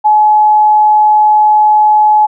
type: tone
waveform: sine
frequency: 850 Hz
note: G#5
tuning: 40 cents sharp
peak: -4 dBFS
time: 0.04-2.27 s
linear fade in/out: 20 ms
effects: none

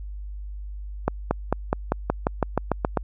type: accelerating click train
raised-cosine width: 1 ms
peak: -6 dBFS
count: 12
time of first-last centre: 1.08-2.973 s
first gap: 230 ms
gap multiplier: 0.94
effects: added 50 Hz sine -32 dBFS peak until 3.03 s

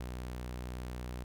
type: tone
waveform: sawtooth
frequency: 61.74 Hz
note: B1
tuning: in tune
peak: -35 dBFS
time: 0-1.24 s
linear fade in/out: 5 ms
effects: none

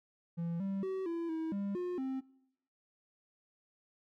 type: tone with pitch steps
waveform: triangle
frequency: 168.9 / 195.1 / 380 / 335.9 / 321.7 / 199.7 / 357.7 / 264 Hz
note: E3 / G3 / F#4 / E4 / E4 / G3 / F4 / C4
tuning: +42 / -8 / +46 / +33 / -42 / +32 / +41 / +16 cents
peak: -32 dBFS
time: 0.37-2.21 s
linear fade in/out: 20 ms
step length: 230 ms
effects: noise-tail reverb RT60 0.8 s tail -22 dB re dry

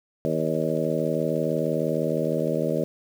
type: harmonic tone with a mistuned harmonic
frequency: 79.7 Hz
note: D#2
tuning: 42 cents sharp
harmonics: 2 / 3 / 4 / 5 / 6 / 7 / 8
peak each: -29 / -30 / -31 / -31 / -29 / -29 / -31 dBFS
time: 0.25-2.84 s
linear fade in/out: 0 ms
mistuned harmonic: 8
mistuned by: -37 cents
effects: 8-bit

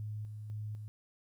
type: tone with tremolo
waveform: sine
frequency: 106.4 Hz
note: G#2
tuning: 42 cents sharp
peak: -37 dBFS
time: 0-0.88 s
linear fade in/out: 0 ms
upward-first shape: square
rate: 2 Hz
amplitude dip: 40%
effects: 12-bit

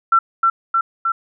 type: tone with echo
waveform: sine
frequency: 1348 Hz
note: E6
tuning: 38 cents sharp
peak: -9 dBFS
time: 0.12-0.19 s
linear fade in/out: 5 ms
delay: 310 ms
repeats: 3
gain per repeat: -2 dB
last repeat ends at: 1.12 s
effects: none

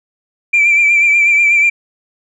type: tone with vibrato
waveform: sine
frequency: 2349 Hz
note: D7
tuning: in tune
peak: -6 dBFS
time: 0.53-1.7 s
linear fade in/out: 10 ms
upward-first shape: triangle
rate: 8.2 Hz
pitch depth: 48 cents each way
effects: tanh soft clip ceiling -4 dBFS

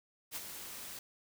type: noise with ADSR envelope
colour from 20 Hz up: white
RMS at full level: -39 dBFS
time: 0.31-0.99 s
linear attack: 51 ms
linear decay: 33 ms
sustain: -7 dB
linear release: 3 ms
effects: none

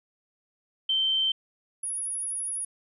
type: tone pair in turn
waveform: sine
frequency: 3111 / 10356 Hz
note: G7 / E9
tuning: -14 / -32 cents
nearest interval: octave + major sixth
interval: 2082 cents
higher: second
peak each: -22 / -29 dBFS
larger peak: first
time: 0.89-1.32 / 1.83-2.65 s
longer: second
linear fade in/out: 5 ms
effects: none

